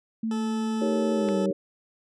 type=tone with pitch glide; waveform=sine; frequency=223.3 to 194.39 Hz; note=A3 to G3; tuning=+26 to -14 cents; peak=-25 dBFS; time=0.23-1.51 s; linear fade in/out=5 ms; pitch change=-240 cents; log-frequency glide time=1.14-1.37 s
type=tone; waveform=20% pulse; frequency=435.1 Hz; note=A4; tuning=19 cents flat; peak=-29 dBFS; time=0.31-1.46 s; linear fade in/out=2 ms
type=chord; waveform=sine; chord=Eb dominant seventh; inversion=none; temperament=equal; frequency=311.1 / 392 / 466.2 / 554.4 Hz; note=Eb4 / G4 / Bb4 / Db5; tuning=0 / 0 / 0 / 0 cents; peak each=-31 / -29 / -32 / -29 dBFS; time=0.81-1.53 s; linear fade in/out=10 ms
type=click; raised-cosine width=0.3 ms; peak=-20 dBFS; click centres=1.288 s
effects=resampled to 22050 Hz